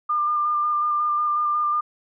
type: tone with vibrato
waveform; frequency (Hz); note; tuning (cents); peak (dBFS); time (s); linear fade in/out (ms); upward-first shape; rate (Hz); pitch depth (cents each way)
sine; 1200; D6; +37; -19; 0.09-1.81; 10; square; 5.5; 13
effects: none